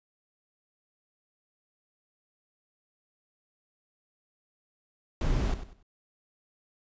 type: noise with echo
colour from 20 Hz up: brown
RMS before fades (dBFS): -27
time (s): 5.21-5.54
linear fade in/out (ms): 2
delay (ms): 96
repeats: 3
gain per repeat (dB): -11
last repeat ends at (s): 5.828
effects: resampled to 16000 Hz